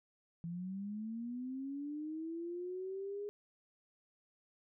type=linear sweep; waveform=sine; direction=up; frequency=166 to 414.6 Hz; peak=-39 dBFS; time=0.44-3.29 s; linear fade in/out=0 ms; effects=none